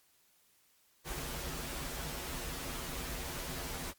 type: noise with comb filter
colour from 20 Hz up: pink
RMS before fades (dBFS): -40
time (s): 1.04-3.94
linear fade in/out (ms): 50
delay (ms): 9.7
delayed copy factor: -1
effects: white hiss -69 dBFS RMS until 3.98 s + MP3 96 kbps